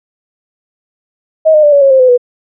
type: tone with pitch steps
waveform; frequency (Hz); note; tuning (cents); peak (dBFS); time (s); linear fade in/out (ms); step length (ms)
sine; 633 / 610.4 / 588.6 / 567.5 / 547.3 / 527.7 / 508.8 / 490.7; D#5 / D#5 / D5 / C#5 / C#5 / C5 / C5 / B4; +30 / -33 / +4 / +41 / -22 / +15 / -48 / -11; -3; 1.45-2.178; 20; 91
effects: none